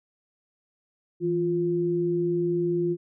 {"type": "tone pair together", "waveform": "sine", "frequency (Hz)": [164.85, 349.3], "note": ["E3", "F4"], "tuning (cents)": [0, 0], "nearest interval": "octave + minor second", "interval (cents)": 1300, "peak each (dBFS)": [-29, -23], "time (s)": [1.2, 2.97], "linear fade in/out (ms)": 50, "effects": []}